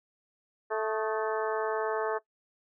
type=harmonic tone with a mistuned harmonic; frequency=218.9 Hz; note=A3; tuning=9 cents flat; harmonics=2 / 3 / 4 / 5 / 6 / 7 / 8; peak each=-30 / -34 / -36 / -38 / -40 / -41 / -42 dBFS; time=0.7-2.19 s; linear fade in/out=20 ms; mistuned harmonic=6; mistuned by=-66 cents; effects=noise-tail reverb RT60 0.1 s tail -19 dB re dry